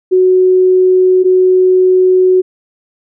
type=tone pair in turn; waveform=sine; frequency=370 / 370 Hz; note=F#4 / F#4; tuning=0 / 0 cents; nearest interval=unison; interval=0 cents; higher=neither; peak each=-5 dBFS; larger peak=neither; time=0.11-1.24 / 1.24-2.42 s; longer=second; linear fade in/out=20 ms; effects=none